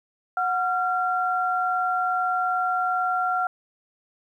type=tone pair together; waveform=sine; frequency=734 / 1375.6 Hz; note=F#5 / F6; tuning=-14 / -27 cents; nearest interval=major seventh; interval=1087 cents; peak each=-24 dBFS; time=0.37-3.47 s; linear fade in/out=2 ms; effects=10-bit